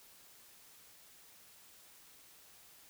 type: silence
effects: white hiss -60 dBFS RMS until 2.89 s